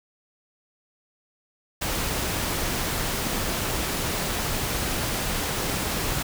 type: noise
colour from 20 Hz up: pink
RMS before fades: -27 dBFS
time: 1.81-6.23 s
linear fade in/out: 10 ms
effects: none